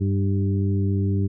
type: harmonic tone with a mistuned harmonic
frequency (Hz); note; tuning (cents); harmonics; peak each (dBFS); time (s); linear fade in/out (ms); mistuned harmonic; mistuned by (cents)
98.1; G2; +2; 1 / 2 / 3 / 4; -20 / -26 / -30 / -32; 0-1.28; 20; 3; +19
effects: none